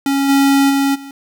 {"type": "tone with level steps", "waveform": "square", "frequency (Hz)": 276.3, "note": "C#4", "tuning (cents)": -6, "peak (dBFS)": [-14, -10, -13, -30], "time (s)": [0.06, 1.11], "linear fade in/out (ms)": 2, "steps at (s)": [0.28, 0.69, 0.94], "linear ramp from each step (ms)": 20, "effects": ["8-bit"]}